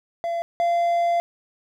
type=tone pair in turn; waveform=triangle; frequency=680 / 687.9 Hz; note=F5 / F5; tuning=-46 / -26 cents; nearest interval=unison; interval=20 cents; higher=second; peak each=-21 / -16 dBFS; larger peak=second; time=0.24-0.42 / 0.6-1.2 s; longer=second; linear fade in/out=0 ms; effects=none